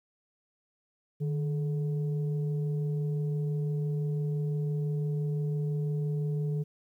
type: tone pair together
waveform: sine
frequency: 151.1 / 427.4 Hz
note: D3 / G#4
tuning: +50 / +50 cents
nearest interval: octave + tritone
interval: 1800 cents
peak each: -27 / -38 dBFS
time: 1.2-6.64 s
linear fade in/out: 20 ms
effects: tanh soft clip ceiling -22 dBFS + 11-bit